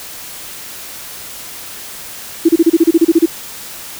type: tone bursts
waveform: sine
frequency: 331 Hz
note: E4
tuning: 7 cents sharp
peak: -4 dBFS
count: 12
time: 2.45-3.26 s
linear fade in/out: 10 ms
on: 40 ms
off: 30 ms
effects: white hiss -30 dBFS RMS until 3.99 s